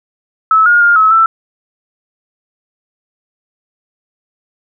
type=tone with pitch steps; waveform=sine; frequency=1301 / 1426 / 1410 / 1290 / 1330 Hz; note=E6 / F6 / F6 / E6 / E6; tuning=-23 / +36 / +16 / -38 / +15 cents; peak=-5 dBFS; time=0.51-1.26 s; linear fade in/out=2 ms; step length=150 ms; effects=none